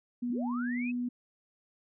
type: tone with pitch glide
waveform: sine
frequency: 243.2 to 244.8 Hz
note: B3 to B3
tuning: -26 to -15 cents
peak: -30 dBFS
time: 0.22-1.09 s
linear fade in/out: 10 ms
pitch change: +11 cents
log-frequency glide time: 0.53-0.92 s
type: linear sweep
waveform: sine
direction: up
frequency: 144.7 to 2637 Hz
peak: -38 dBFS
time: 0.29-0.92 s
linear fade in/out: 20 ms
effects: none